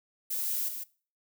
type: noise with echo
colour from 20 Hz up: violet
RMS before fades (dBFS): -32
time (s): 0.3-0.69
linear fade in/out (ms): 10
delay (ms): 150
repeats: 1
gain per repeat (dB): -6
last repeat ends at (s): 0.84
effects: noise-tail reverb RT60 0.4 s tail -21 dB re dry